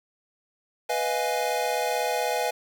square chord, F half-diminished seventh, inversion second, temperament equal, 493.9 / 622.3 / 698.5 / 830.6 Hz, Cb5 / Eb5 / F5 / Ab5, 0 / 0 / 0 / 0 cents, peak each -30 / -32 / -31 / -30 dBFS, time 0.89-2.51 s, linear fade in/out 10 ms, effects 8-bit

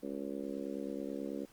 harmonic tone, 69.3 Hz, C#2, in tune, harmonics 3 / 4 / 5 / 6 / 7 / 8, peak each -44 / -41 / -44 / -48 / -45 / -47 dBFS, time 0.02-1.46 s, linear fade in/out 20 ms, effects pink hiss -63 dBFS RMS until 1.52 s + Opus 24 kbps

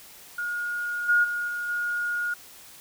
sine tone with level steps, 1433 Hz, F6, 44 cents sharp, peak -27 / -17 / -26 / -28 / -25 dBFS, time 0.38-2.34 s, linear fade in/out 5 ms, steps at 1.08 / 1.23 / 1.47 / 1.68 s, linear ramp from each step 20 ms, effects white hiss -48 dBFS RMS until 2.8 s

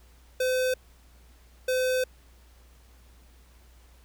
square tone bursts at uneven times, 511 Hz, C5, 41 cents flat, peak -24 dBFS, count 2, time 0.4-0.74 / 1.68-2.04 s, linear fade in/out 5 ms, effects added 60 Hz sine -53 dBFS peak until 4.04 s + pink hiss -61 dBFS RMS until 4.04 s

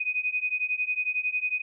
sine beating tone pair, 2489 / 2500 Hz, D#7 / D#7, 0 / +8 cents, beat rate 11 Hz, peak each -29 / -28 dBFS, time 0-1.62 s, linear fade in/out 10 ms, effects none

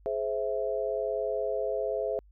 sine chord, Ab augmented, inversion none, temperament equal with one note detuned, 422.3 / 523.3 / 659.3 Hz, Ab4 / C5 / E5, +29 / 0 / 0 cents, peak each -32 dBFS, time 0.06-2.19 s, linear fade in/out 0 ms, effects added 50 Hz sine -54 dBFS peak until 2.31 s

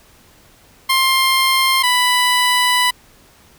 15% pulse tone pair in turn, 1058 / 991.6 Hz, C6 / B5, +19 / +7 cents, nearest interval minor second, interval 112 cents, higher first, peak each -6 / -6 dBFS, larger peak neither, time 0.89-1.83 / 1.83-2.91 s, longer second, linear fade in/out 10 ms, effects pink hiss -49 dBFS RMS until 3.58 s

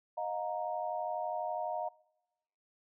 sine chord, Eb suspended second, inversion none, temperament equal with one note detuned, 622.3 / 714.4 / 932.3 Hz, Eb5 / F5 / Bb5, 0 / +39 / 0 cents, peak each -38 / -37 / -39 dBFS, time 0.17-1.89 s, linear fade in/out 10 ms, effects noise-tail reverb RT60 1.0 s tail -24 dB re dry

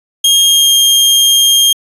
sawtooth tone with pitch glide, 3239 to 3215 Hz, G#7 to G7, -44 to +43 cents, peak -3 dBFS, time 0.24-1.73 s, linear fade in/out 5 ms, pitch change -13 cents, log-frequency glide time 0.44-0.72 s, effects resampled to 32000 Hz

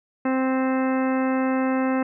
harmonic tone, 261.6 Hz, C4, in tune, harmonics 1 / 2 / 3 / 4 / 5 / 6 / 7 / 8 / 10, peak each -21 / -27 / -31 / -33 / -35 / -37 / -38 / -39 / -41 dBFS, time 0.25-2.03 s, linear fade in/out 5 ms, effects none

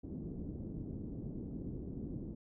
white low-pass noise, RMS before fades -43 dBFS, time 0.03-2.35 s, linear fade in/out 10 ms, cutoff 310 Hz, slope 24 dB/octave, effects none

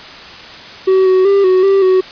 triangle tone with pitch steps, 378.9 / 373.7 / 396.7 / 371.6 / 390.9 / 373.7 Hz, F#4 / F#4 / G4 / F#4 / G4 / F#4, +41 / +17 / +21 / +7 / -5 / +17 cents, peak -5 dBFS, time 0.87-2.01 s, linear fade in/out 10 ms, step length 190 ms, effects white hiss -32 dBFS RMS until 2.11 s + resampled to 11025 Hz

